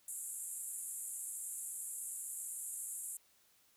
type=band-pass noise; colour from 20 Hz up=pink; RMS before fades=-44 dBFS; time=0.08-3.17 s; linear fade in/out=2 ms; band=7300 to 12000 Hz; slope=96 dB/octave; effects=white hiss -70 dBFS RMS until 3.76 s